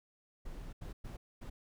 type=noise bursts at uneven times; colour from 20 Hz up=brown; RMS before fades=-44 dBFS; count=4; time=0.45-0.73 / 0.81-0.93 / 1.04-1.17 / 1.41-1.5 s; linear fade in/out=10 ms; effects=none